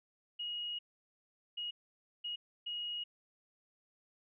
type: tone bursts at uneven times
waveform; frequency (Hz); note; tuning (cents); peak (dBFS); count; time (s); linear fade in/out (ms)
sine; 2887; F#7; -43; -37; 4; 0.39-0.79 / 1.57-1.71 / 2.24-2.36 / 2.66-3.04; 10
effects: none